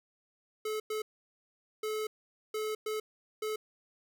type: tone bursts at uneven times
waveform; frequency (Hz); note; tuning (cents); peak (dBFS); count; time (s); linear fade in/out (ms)
square; 431.1; A4; -35; -33; 6; 0.65-0.8 / 0.9-1.02 / 1.83-2.07 / 2.54-2.75 / 2.86-3 / 3.42-3.56; 5
effects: none